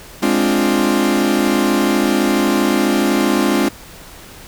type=chord; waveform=40% pulse; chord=D half-diminished seventh; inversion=second; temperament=equal; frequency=207.7 / 261.6 / 293.7 / 349.2 Hz; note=Ab3 / C4 / D4 / F4; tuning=0 / 0 / 0 / 0 cents; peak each=-18 dBFS; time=0.22-3.69 s; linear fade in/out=10 ms; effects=pink hiss -38 dBFS RMS until 4.47 s